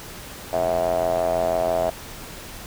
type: tone with band-pass filter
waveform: square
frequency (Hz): 43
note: F1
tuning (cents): -26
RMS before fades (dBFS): -22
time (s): 0.53-1.9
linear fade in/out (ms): 0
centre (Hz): 660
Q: 8.9
effects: pink hiss -38 dBFS RMS until 2.66 s